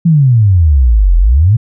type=exponential two-way sweep; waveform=sine; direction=down then up; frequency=173.7 to 41.2 to 120.3 Hz; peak=-4 dBFS; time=0.05-1.57 s; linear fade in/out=10 ms; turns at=1.17 s; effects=none